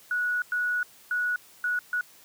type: tone bursts at uneven times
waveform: sine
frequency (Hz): 1465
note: F#6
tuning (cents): -18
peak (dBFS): -24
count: 5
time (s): 0.11-0.42 / 0.52-0.83 / 1.11-1.36 / 1.64-1.79 / 1.93-2.01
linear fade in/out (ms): 2
effects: white hiss -54 dBFS RMS until 2.24 s + high-pass 80 Hz 12 dB/octave